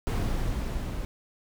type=noise with level ramp; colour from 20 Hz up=brown; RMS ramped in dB=-26 to -33 dBFS; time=0.07-1.05 s; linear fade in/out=0 ms; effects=none